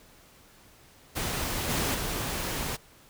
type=noise with level steps; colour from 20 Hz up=pink; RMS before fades=-31 / -28 / -32 dBFS; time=1.15-2.77 s; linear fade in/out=20 ms; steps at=1.69 / 1.94 s; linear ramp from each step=10 ms; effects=pink hiss -56 dBFS RMS until 3.09 s

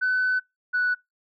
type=tone pair in turn; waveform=sine; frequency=1507 / 1480.3 Hz; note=F#6 / F#6; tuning=+31 / 0 cents; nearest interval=unison; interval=31 cents; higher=first; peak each=-19 dBFS; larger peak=neither; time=0.01-0.4 / 0.73-0.95 s; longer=first; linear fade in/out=20 ms; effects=noise-tail reverb RT60 0.2 s tail -25 dB re dry + tanh soft clip ceiling -17 dBFS

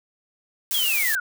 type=noise; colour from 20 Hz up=blue; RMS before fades=-25 dBFS; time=0.71-1.15 s; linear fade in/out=0 ms
type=linear sweep; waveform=sine; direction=down; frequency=3383 to 1396.9 Hz; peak=-22 dBFS; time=0.74-1.2 s; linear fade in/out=5 ms
effects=none

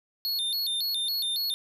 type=tone with vibrato; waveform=square; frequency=3962 Hz; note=B7; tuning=5 cents sharp; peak=-27 dBFS; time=0.25-1.54 s; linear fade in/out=0 ms; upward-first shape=square; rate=3.6 Hz; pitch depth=160 cents each way; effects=none

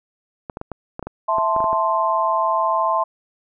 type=clicks; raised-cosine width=1 ms; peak=-15 dBFS; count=12; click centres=0.498 / 0.571 / 0.614 / 0.717 / 0.994 / 1.027 / 1.07 / 1.384 / 1.564 / 1.604 / 1.642 / 1.73 s
type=chord; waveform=sine; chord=A minor; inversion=second; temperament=equal; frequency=659.3 / 880 / 1046.5 Hz; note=E5 / A5 / C6; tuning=0 / 0 / 0 cents; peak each=-22 / -22 / -19 dBFS; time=1.28-3.04 s; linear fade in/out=10 ms
effects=none

